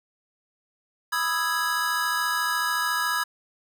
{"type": "chord", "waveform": "square", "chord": "E major seventh", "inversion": "second", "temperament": "equal", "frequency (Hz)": [987.8, 1244.5, 1318.5, 1661.2], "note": ["B5", "D#6", "E6", "G#6"], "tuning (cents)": [0, 0, 0, 0], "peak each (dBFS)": [-31, -31, -32, -27], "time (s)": [1.12, 3.24], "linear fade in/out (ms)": 10, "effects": []}